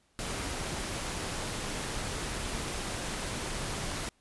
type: noise with amplitude modulation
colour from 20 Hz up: pink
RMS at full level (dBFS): -34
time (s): 0.19-4.09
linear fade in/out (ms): 0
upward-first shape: sine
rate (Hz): 200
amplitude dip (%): 30
effects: pink hiss -69 dBFS RMS until 4.2 s + resampled to 24000 Hz